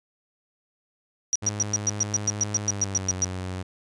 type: tone bursts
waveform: sine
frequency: 5780 Hz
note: F#8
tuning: 41 cents flat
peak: -19 dBFS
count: 15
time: 1.33-3.245 s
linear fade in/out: 0 ms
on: 25 ms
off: 110 ms
type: tone with pitch glide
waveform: sawtooth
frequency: 103.83 to 92.5 Hz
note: G#2 to F#2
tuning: 0 to 0 cents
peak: -26 dBFS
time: 1.42-3.63 s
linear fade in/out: 10 ms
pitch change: -200 cents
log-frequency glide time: 2.63-3.14 s
effects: resampled to 22050 Hz